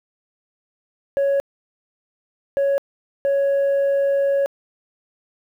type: tone bursts at uneven times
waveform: sine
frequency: 556 Hz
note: C#5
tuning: 5 cents sharp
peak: -13 dBFS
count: 3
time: 1.17-1.4 / 2.57-2.78 / 3.25-4.46 s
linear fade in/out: 0 ms
effects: tanh soft clip ceiling -15 dBFS + 9-bit